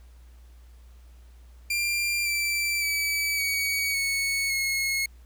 sawtooth tone with pitch steps, 2382 / 2338 / 2296 / 2254 / 2212 / 2172 Hz, D7 / D7 / D7 / C#7 / C#7 / C#7, +24 / -8 / -40 / +28 / -4 / -36 cents, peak -21 dBFS, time 1.7-5.06 s, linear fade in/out 5 ms, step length 560 ms, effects added 60 Hz sine -47 dBFS peak until 5.25 s + pink hiss -63 dBFS RMS until 5.25 s

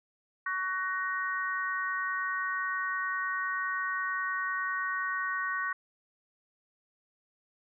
harmonic tone, 374.2 Hz, F#4, 20 cents sharp, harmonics 3 / 4 / 5, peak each -34 / -34 / -34 dBFS, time 0.46-5.73 s, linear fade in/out 5 ms, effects none

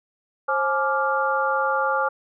sine tone cluster, 534 / 849 / 1175 / 1398 Hz, C5 / G#5 / D6 / F6, +35 / +38 / +1 / +1 cents, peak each -25 dBFS, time 0.48-2.09 s, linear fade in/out 10 ms, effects none

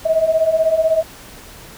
sine beating tone pair, 630 / 646 Hz, D#5 / E5, +21 / -35 cents, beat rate 16 Hz, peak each -18 / -14 dBFS, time 0.05-1.03 s, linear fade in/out 10 ms, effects pink hiss -39 dBFS RMS until 1.77 s

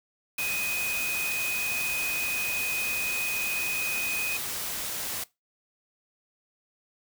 sine tone in noise, 2500 Hz, D#7, 8 cents sharp, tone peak -29 dBFS, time 0.38-4.37 s, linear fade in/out 5 ms, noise white, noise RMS -33 dBFS, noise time 0.38-5.24 s, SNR +1 dB, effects noise-tail reverb RT60 0.2 s tail -20 dB re dry

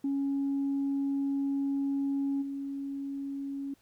sine tone with level steps, 277.2 Hz, C#4, in tune, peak -26 / -33 dBFS, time 0.04-3.74 s, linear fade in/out 5 ms, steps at 2.41 s, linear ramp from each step 20 ms, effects tanh soft clip ceiling -24 dBFS + pink hiss -67 dBFS RMS until 3.81 s

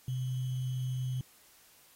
sine tone with sample-and-hold, 128.1 Hz, C3, 36 cents flat, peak -31 dBFS, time 0.08-1.21 s, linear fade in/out 2 ms, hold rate 3150 Hz, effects white hiss -61 dBFS RMS until 1.95 s + AAC 48 kbps

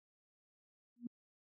sine tone with exponential growth, 239.4 Hz, A#3, 46 cents sharp, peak -36 dBFS, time 0.96-1.07 s, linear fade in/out 5 ms, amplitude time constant 22 ms, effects high-pass 150 Hz 12 dB/octave

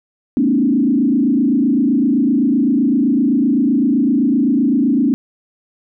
sine tone with frequency modulation, 261.6 Hz, C4, in tune, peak -11 dBFS, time 0.37-5.14 s, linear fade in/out 0 ms, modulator 27.8 Hz, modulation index 1.6, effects none

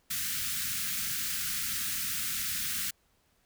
white band-stop noise, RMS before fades -33 dBFS, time 0.1-2.91 s, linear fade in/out 10 ms, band 250 to 1300 Hz, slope 48 dB/octave, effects pink hiss -70 dBFS RMS until 3.45 s

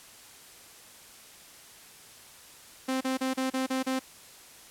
sawtooth tone bursts, 261.6 Hz, C4, in tune, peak -23 dBFS, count 7, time 2.88-3.994 s, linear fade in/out 10 ms, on 130 ms, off 34 ms, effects white hiss -51 dBFS RMS until 4.7 s + low-pass 12000 Hz 12 dB/octave

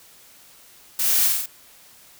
blue noise with echo, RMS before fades -22 dBFS, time 0.99-1.28 s, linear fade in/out 5 ms, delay 45 ms, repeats 4, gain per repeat -2 dB, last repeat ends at 1.46 s, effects white hiss -50 dBFS RMS until 2.19 s

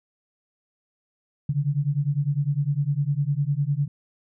sine beating tone pair, 138.59 / 148.49 Hz, C#3 / D3, 0 / +19 cents, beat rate 9.9 Hz, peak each -24 dBFS, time 1.49-3.88 s, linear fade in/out 5 ms, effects none

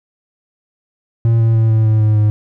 triangle tone with pitch steps, 114.9 / 113.38 / 111.89 / 110.41 / 108.95 / 107.52 / 106.1 Hz, A#2 / A#2 / A2 / A2 / A2 / A2 / G#2, -25 / -48 / +29 / +6 / -17 / -39 / +38 cents, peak -7 dBFS, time 1.25-2.3 s, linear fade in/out 0 ms, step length 150 ms, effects none

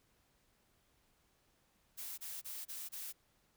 blue noise bursts, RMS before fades -45 dBFS, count 5, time 1.97-3.128 s, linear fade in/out 20 ms, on 210 ms, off 27 ms, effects pink hiss -74 dBFS RMS until 3.56 s

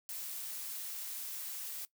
blue noise, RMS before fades -42 dBFS, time 0.09-1.85 s, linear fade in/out 0 ms, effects noise-tail reverb RT60 0.1 s tail -18 dB re dry

